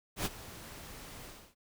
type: noise with ADSR envelope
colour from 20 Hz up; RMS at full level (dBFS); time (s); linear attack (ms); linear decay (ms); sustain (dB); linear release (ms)
pink; -32; 0.16-1.55; 93; 31; -16; 290
effects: none